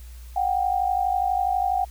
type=tone pair together; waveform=sine; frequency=731.8 / 784 Hz; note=F#5 / G5; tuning=-19 / 0 cents; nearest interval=minor second; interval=119 cents; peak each=-23 dBFS; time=0.36-1.85 s; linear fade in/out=5 ms; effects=added 60 Hz sine -38 dBFS peak until 1.9 s + white hiss -53 dBFS RMS until 1.9 s